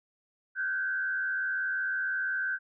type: tone with frequency modulation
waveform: sine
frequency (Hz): 1541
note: G6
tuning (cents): -30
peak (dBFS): -28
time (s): 0.55-2.59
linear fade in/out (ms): 50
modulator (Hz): 85.7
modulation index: 0.76
effects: none